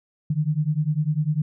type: beating tone pair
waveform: sine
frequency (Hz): 147.2 / 157.2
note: D3 / D#3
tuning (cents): +4 / +18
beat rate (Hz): 10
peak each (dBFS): -23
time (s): 0.3-1.42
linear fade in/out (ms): 5
effects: none

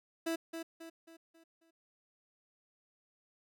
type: tone with echo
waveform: 30% pulse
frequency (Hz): 329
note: E4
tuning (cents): -3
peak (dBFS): -30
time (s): 0.26-0.36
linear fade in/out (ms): 10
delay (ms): 270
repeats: 5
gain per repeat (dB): -7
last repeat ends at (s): 1.71
effects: none

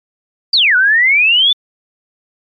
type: exponential two-way sweep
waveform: sine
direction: down then up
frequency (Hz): 4877 to 1446 to 3558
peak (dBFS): -7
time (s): 0.53-1.53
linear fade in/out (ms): 5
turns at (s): 0.76
effects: MP3 64 kbps

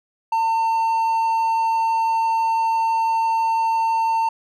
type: tone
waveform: triangle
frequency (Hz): 903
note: A5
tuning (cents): +45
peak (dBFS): -15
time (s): 0.32-4.29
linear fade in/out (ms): 5
effects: none

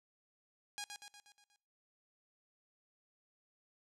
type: tone with echo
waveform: 5% pulse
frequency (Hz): 821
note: G#5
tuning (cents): -20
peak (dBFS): -28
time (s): 0.78-0.84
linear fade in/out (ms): 0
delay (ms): 120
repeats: 6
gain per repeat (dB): -5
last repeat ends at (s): 1.56
effects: noise-tail reverb RT60 0.7 s tail -23 dB re dry + low-pass 9000 Hz 12 dB/octave

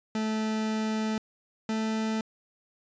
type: tone pair in turn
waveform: 40% pulse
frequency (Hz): 218.1 / 219.9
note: A3 / A3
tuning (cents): -15 / -1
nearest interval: unison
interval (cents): 14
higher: second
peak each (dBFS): -26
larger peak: neither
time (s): 0.15-1.18 / 1.69-2.21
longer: first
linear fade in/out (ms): 2
effects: resampled to 16000 Hz

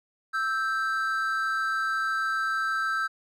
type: tone pair together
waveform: triangle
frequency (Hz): 1314.3 / 1568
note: E6 / G6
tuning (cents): -6 / 0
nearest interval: minor third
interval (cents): 306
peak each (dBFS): -26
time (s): 0.33-3.08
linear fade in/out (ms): 20
effects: none

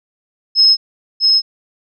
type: tone with echo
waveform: sine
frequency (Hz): 5170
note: E8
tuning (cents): -34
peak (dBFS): -6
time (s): 0.55-0.77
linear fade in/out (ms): 50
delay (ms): 650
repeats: 1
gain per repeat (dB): -2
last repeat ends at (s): 1.42
effects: none

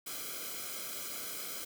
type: noise with comb filter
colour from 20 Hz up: white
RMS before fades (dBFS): -41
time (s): 0.06-1.65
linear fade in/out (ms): 10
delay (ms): 1.1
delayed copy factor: -0.9
effects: none

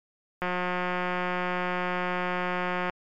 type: click train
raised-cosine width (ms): 0.5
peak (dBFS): -14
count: 447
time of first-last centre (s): 0.42-2.898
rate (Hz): 180
effects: MP3 96 kbps

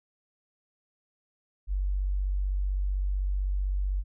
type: tone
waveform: sine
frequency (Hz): 47.88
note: G1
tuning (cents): -40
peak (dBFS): -25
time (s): 1.67-4.04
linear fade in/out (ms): 50
effects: none

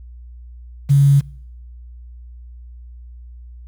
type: tone with quantisation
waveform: sine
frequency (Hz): 140.2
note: C#3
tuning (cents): +20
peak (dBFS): -8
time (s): 0.89-1.21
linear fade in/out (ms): 20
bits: 6
effects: noise-tail reverb RT60 0.8 s tail -24 dB re dry + added 60 Hz sine -35 dBFS peak until 3.67 s

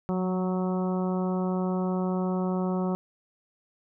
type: harmonic tone with a mistuned harmonic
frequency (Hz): 185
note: F#3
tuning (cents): 0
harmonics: 1 / 2 / 3 / 4 / 5 / 6 / 7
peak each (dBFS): -26 / -32 / -36 / -38 / -40 / -42 / -43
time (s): 0.09-2.95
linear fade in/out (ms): 0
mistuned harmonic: 1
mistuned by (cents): -19
effects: none

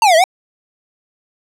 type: exponential two-way sweep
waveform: square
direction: down then up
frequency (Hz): 935 to 622.3 to 786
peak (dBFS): -8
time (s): 0.02-0.24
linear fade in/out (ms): 2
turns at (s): 0.16
effects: low-pass 10000 Hz 12 dB/octave

